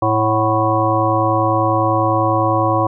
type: harmonic tone with a mistuned harmonic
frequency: 110 Hz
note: A2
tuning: in tune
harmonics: 1 / 3 / 5 / 7 / 9 / 10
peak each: -20 / -20 / -20 / -20 / -20 / -20 dBFS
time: 0.02-2.87 s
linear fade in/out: 5 ms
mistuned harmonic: 7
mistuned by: -53 cents
effects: none